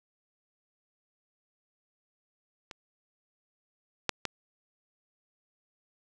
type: clicks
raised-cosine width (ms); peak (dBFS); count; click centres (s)
0.2; -24 / -8 / -13; 3; 2.712 / 4.093 / 4.253
effects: none